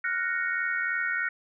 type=chord; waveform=sine; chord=Gb major seventh; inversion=third; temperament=equal; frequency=1396.9 / 1480 / 1864.7 / 2217 Hz; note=F6 / Gb6 / Bb6 / Db7; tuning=0 / 0 / 0 / 0 cents; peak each=-33 / -30 / -30 / -35 dBFS; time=0.04-1.29 s; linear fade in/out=5 ms; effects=none